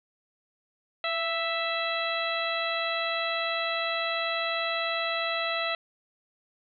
harmonic tone with a mistuned harmonic, 659.3 Hz, E5, in tune, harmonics 1 / 2 / 3 / 4 / 5 / 6, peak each -32 / -33 / -34 / -34 / -37 / -35 dBFS, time 1.04-5.75 s, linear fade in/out 2 ms, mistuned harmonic 1, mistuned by +26 cents, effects none

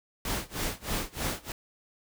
pink noise with tremolo, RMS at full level -30 dBFS, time 0.25-1.52 s, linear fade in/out 2 ms, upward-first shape sine, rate 3.2 Hz, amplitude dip 95%, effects none

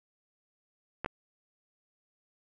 clicks, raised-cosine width 0.5 ms, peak -18 dBFS, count 2, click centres 1.046 / 1.061 s, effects none

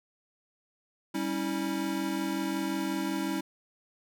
square chord, C# diminished, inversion second, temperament equal with one note detuned, 196 / 277.2 / 322.7 Hz, G3 / C#4 / E4, 0 / 0 / -37 cents, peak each -36 / -35 / -33 dBFS, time 1.14-3.41 s, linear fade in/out 10 ms, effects none

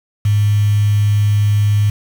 sine tone with quantisation, 103.83 Hz, G#2, in tune, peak -10 dBFS, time 0.25-1.9 s, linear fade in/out 5 ms, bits 5, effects none

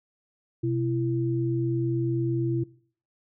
sine tone pair together, 126.6 / 335.5 Hz, B2 / E4, +43 / +31 cents, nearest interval octave + perfect fourth, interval 1688 cents, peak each -26 dBFS, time 0.63-2.64 s, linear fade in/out 10 ms, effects noise-tail reverb RT60 0.5 s tail -20 dB re dry

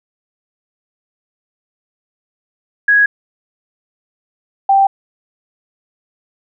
sine tone pair in turn, 1661.2 / 784 Hz, G#6 / G5, 0 / 0 cents, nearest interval octave + minor second, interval 1300 cents, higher first, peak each -7 dBFS, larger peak neither, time 2.88-3.06 / 4.69-4.87 s, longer neither, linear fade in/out 5 ms, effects none

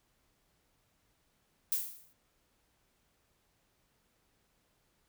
violet noise with exponential decay, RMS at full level -29 dBFS, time 1.72-2.13 s, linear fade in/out 0 ms, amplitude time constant 88 ms, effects pink hiss -74 dBFS RMS until 5.08 s

